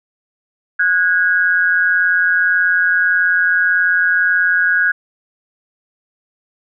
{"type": "tone pair together", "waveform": "sine", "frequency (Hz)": [1464, 1642.3], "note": ["F#6", "G#6"], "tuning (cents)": [-19, -20], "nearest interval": "major second", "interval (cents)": 199, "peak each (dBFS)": -14, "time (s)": [0.79, 4.92], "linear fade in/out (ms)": 10, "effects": []}